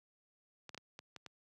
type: clicks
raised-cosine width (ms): 0.2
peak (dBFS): -30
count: 6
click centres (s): 0.693 / 0.746 / 0.777 / 0.991 / 1.163 / 1.263
effects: high-pass 100 Hz 12 dB/octave